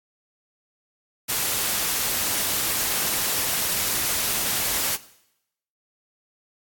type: noise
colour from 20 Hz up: white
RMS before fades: -24 dBFS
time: 1.28-4.97 s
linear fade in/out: 20 ms
effects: noise-tail reverb RT60 0.8 s tail -18 dB re dry + AAC 64 kbps